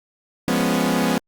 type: chord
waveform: sawtooth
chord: C# dominant seventh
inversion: first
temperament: equal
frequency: 174.61 / 207.7 / 246.9 / 277.2 Hz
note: E#3 / G#3 / B3 / C#4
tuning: 0 / 0 / 0 / 0 cents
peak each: -20 / -20 / -18 / -21 dBFS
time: 0.48-1.18 s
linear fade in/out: 0 ms
effects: Opus 48 kbps